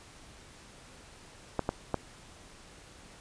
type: clicks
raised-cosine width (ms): 1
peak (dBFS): -14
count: 3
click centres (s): 1.593 / 1.691 / 1.943
effects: pink hiss -53 dBFS RMS until 3.2 s + resampled to 22050 Hz